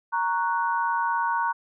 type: chord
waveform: sine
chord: F# major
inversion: first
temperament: equal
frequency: 932.3 / 1108.7 / 1480 Hz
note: A#5 / C#6 / F#6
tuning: 0 / 0 / 0 cents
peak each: -24 / -29 / -29 dBFS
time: 0.12-1.53 s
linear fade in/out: 20 ms
effects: none